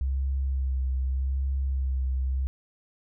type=tone with vibrato; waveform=sine; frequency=66.2 Hz; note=C2; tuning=21 cents sharp; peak=-24 dBFS; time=0.01-2.47 s; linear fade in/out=0 ms; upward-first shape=sine; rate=0.83 Hz; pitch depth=31 cents each way; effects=none